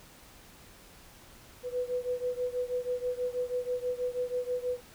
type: beating tone pair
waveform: sine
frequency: 493.9 / 500.1 Hz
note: B4 / B4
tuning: 0 / +22 cents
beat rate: 6.2 Hz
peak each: -32 / -34 dBFS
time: 1.63-4.81 s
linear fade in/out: 50 ms
effects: pink hiss -54 dBFS RMS until 4.94 s